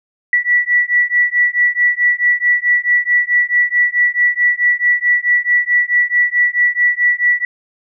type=beating tone pair; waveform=sine; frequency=1950 / 1954.6 Hz; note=B6 / B6; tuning=-23 / -18 cents; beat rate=4.6 Hz; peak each=-14 dBFS; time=0.33-7.45 s; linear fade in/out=2 ms; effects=none